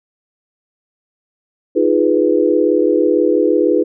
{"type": "chord", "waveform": "sine", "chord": "F half-diminished seventh", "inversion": "third", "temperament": "equal", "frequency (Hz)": [311.1, 349.2, 415.3, 493.9], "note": ["Eb4", "F4", "Ab4", "Cb5"], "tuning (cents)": [0, 0, 0, 0], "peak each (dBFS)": -16, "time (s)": [1.75, 3.84], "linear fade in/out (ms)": 20, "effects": []}